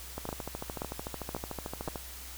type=two click trains; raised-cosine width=1 ms; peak=-19 / -22 dBFS; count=4 / 25; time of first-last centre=0.29-1.877 / 0.18-1.958 s; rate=1.89 / 13.5 Hz; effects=added 62 Hz sine -47 dBFS peak until 2.37 s + white hiss -46 dBFS RMS until 2.37 s